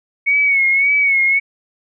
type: tone with vibrato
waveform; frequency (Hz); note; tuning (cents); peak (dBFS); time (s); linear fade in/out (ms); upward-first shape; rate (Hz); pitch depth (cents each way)
sine; 2217; C#7; 0; -11; 0.26-1.4; 20; sine; 1.8; 58
effects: none

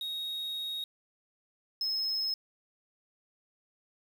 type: tone pair in turn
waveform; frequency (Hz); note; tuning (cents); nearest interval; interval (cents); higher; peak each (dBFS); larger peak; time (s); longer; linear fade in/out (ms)
triangle; 3759 / 5171; A#7 / E8; +14 / -34; tritone; 552; second; -32 / -28; second; 0.01-0.84 / 1.81-2.34; first; 2
effects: 9-bit

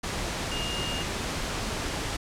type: tone in noise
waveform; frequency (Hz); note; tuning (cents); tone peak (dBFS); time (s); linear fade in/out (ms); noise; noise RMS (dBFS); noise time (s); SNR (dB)
sine; 2833; F7; +24; -33; 0.51-1.03; 10; pink; -31; 0.03-2.17; -5
effects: low-pass 8000 Hz 12 dB/octave

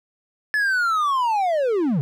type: linear sweep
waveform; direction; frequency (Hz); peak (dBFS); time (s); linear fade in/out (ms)
triangle; down; 1735 to 126; -16; 0.54-2.01; 0
effects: none

